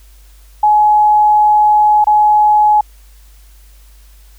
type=tone with dropouts; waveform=sine; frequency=844 Hz; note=G#5; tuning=28 cents sharp; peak=-6 dBFS; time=0.63-2.81 s; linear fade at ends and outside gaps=5 ms; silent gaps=2.043-2.069 s; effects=added 50 Hz sine -39 dBFS peak until 4.38 s + white hiss -50 dBFS RMS until 4.38 s